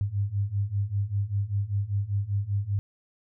sine beating tone pair, 98 / 103.1 Hz, G2 / G#2, 0 / -12 cents, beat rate 5.1 Hz, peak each -29 / -27 dBFS, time 0.01-2.79 s, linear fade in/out 0 ms, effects none

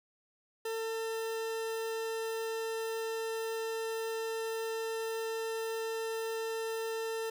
40% pulse tone, 449.1 Hz, A4, 35 cents sharp, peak -33 dBFS, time 0.65-7.3 s, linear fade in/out 5 ms, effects none

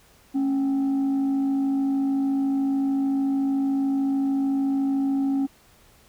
sine tone with frequency modulation, 274.3 Hz, C#4, 18 cents flat, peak -19 dBFS, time 0.34-5.47 s, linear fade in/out 20 ms, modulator 495 Hz, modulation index 0.22, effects tanh soft clip ceiling -17 dBFS + pink hiss -56 dBFS RMS until 6.08 s

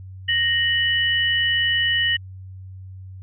sine tone pair together, 1864.7 / 2962 Hz, A#6 / F#7, 0 / +1 cents, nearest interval minor sixth, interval 801 cents, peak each -20 dBFS, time 0.28-2.17 s, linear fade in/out 10 ms, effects added 94 Hz sine -35 dBFS peak until 3.22 s

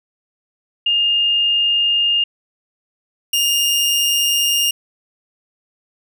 sine / sawtooth tone pair in turn, 2825 / 2825 Hz, F7 / F7, +19 / +19 cents, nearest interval unison, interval 0 cents, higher neither, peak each -13 / -11 dBFS, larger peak second, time 0.86-2.24 / 3.33-4.71 s, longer neither, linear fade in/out 5 ms, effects none

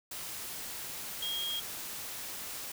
sine tone in noise, 3255 Hz, G#7, 36 cents flat, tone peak -33 dBFS, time 1.22-1.6 s, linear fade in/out 5 ms, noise white, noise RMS -41 dBFS, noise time 0.11-2.72 s, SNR +5 dB, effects none

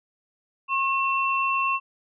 sine tone pair together, 1082 / 2696 Hz, C#6 / E7, -42 / +38 cents, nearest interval octave + major third, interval 1580 cents, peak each -23 / -25 dBFS, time 0.68-1.8 s, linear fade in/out 50 ms, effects none

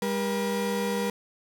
35% pulse tone pair together, 200 / 479.1 Hz, G3 / A#4, +35 / +47 cents, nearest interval octave + minor third, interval 1512 cents, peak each -27 dBFS, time 0.02-1.1 s, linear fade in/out 2 ms, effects none

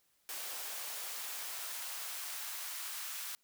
white noise with high-pass filter sweep, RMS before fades -42 dBFS, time 0.29-3.35 s, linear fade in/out 0 ms, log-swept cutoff 500 to 1200 Hz, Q 1, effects white hiss -74 dBFS RMS until 3.43 s

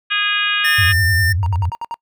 harmonic tone, 411.7 Hz, G#4, 15 cents flat, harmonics 3 / 4 / 5 / 6 / 7 / 8 / 9, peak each -25 / -20 / -30 / -20 / -21 / -26 / -28 dBFS, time 0.1-0.93 s, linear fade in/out 20 ms
square tone, 1800 Hz, A6, 39 cents sharp, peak -16 dBFS, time 0.64-1.33 s, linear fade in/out 10 ms
sine tone with vibrato, 92.5 Hz, F#2, in tune, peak -15 dBFS, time 0.78-1.7 s, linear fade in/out 10 ms, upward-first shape sine, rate 10 Hz, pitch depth 200 cents each way
triangle tone bursts, 934 Hz, A#5, 3 cents sharp, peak -20 dBFS, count 6, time 1.43-1.942 s, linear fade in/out 0 ms, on 32 ms, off 64 ms
effects noise-tail reverb RT60 0.1 s tail -26 dB re dry

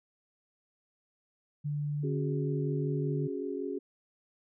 sine tone, 146.83 Hz, D3, in tune, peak -30 dBFS, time 1.64-3.28 s, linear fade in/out 20 ms
sine chord, C# suspended fourth, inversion none, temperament equal, 277.2 / 370 / 415.3 Hz, C#4 / F#4 / G#4, 0 / 0 / 0 cents, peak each -37 dBFS, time 2.03-3.79 s, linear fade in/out 10 ms
effects none

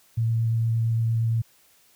sine tone with vibrato, 114.1 Hz, A#2, 37 cents flat, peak -20 dBFS, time 0.17-1.42 s, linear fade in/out 10 ms, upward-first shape sine, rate 8.7 Hz, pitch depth 10 cents each way, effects white hiss -59 dBFS RMS until 1.95 s

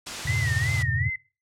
white noise, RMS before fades -32 dBFS, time 0.06-0.83 s, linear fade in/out 10 ms
sine chord, E diminished seventh, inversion none, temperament equal, 82.41 / 98 / 116.54 / 138.59 Hz, E2 / G2 / Bb2 / Db3, 0 / 0 / 0 / 0 cents, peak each -31 / -29 / -28 / -29 dBFS, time 0.25-1.1 s, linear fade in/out 10 ms
sine tone with vibrato, 1935 Hz, B6, 36 cents flat, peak -27 dBFS, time 0.27-1.16 s, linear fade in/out 5 ms, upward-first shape sine, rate 2.7 Hz, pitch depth 120 cents each way
effects noise-tail reverb RT60 0.3 s tail -21 dB re dry + low-pass 7000 Hz 12 dB/octave

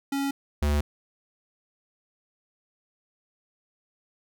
square tone pair in turn, 277.2 / 73.42 Hz, C#4 / D2, 0 / 0 cents, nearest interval octave + major seventh, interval 2300 cents, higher first, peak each -26 / -22 dBFS, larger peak second, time 0.12-0.31 / 0.62-0.81 s, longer neither, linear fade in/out 5 ms, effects none

